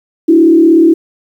sine tone with frequency modulation, 329.6 Hz, E4, in tune, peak -3 dBFS, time 0.28-0.94 s, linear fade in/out 10 ms, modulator 36.7 Hz, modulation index 0.76, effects 7-bit

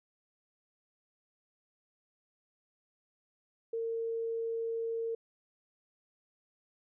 sine tone, 456.6 Hz, A#4, 36 cents flat, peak -32 dBFS, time 3.73-5.15 s, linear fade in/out 5 ms, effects none

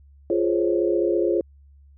sine chord, Db major seventh, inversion first, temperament just, 346.5 / 415.8 / 519.7 / 554.4 Hz, F4 / Ab4 / C5 / Db5, -14 / +2 / -12 / 0 cents, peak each -21 / -24 / -27 / -27 dBFS, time 0.3-1.41 s, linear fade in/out 2 ms, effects added 70 Hz sine -48 dBFS peak until 1.97 s

